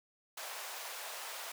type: high-pass noise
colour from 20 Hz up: pink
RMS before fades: -44 dBFS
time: 0.37-1.52 s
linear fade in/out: 5 ms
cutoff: 610 Hz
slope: 24 dB/octave
effects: none